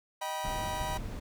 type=chord; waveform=40% pulse; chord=Eb augmented; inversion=none; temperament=just; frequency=622.3 / 777.8 / 972.3 Hz; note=Eb5 / G5 / B5; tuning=0 / -14 / -27 cents; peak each=-39 / -38 / -35 dBFS; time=0.21-0.98 s; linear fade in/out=10 ms
type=noise; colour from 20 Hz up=brown; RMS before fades=-38 dBFS; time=0.44-1.2 s; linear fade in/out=10 ms
effects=none